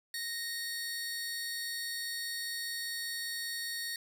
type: tone pair together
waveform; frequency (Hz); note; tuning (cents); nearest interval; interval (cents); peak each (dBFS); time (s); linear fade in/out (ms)
sawtooth; 1864.7 / 4435; A#6 / C#8; 0 / 0; octave + minor third; 1500; -35 / -36; 0.14-3.96; 2
effects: 11-bit